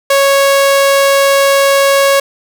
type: tone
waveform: sawtooth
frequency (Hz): 553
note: C#5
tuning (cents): -4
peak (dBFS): -3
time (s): 0.1-2.2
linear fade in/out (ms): 5
effects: none